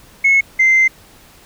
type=tone pair in turn; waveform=sine; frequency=2187 / 2079 Hz; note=C#7 / C7; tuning=-24 / -12 cents; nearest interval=minor second; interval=88 cents; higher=first; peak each=-7 dBFS; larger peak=neither; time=0.24-0.41 / 0.59-0.88 s; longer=second; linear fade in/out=10 ms; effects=tanh soft clip ceiling -5 dBFS + pink hiss -45 dBFS RMS until 1.45 s